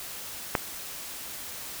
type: click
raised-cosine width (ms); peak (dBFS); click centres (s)
0.5; -7; 0.552
effects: white hiss -39 dBFS RMS until 1.8 s